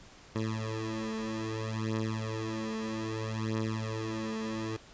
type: beating tone pair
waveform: 15% pulse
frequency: 110 / 110.62 Hz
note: A2 / A2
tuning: 0 / +10 cents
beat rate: 0.62 Hz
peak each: -29 dBFS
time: 0.35-4.77 s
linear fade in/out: 10 ms
effects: pink hiss -54 dBFS RMS until 4.93 s + resampled to 16000 Hz